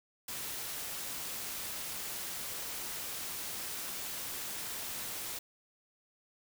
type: noise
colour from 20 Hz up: white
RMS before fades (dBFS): -40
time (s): 0.28-5.39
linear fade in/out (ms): 5
effects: none